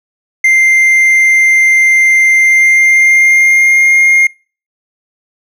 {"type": "tone with pitch glide", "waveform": "triangle", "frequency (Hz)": [2093, 2127], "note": ["C7", "C7"], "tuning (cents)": [0, 28], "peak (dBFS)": -3, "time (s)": [0.44, 4.27], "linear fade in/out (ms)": 5, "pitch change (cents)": 28, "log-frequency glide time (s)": [2.38, 4], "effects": ["noise-tail reverb RT60 0.4 s tail -26 dB re dry"]}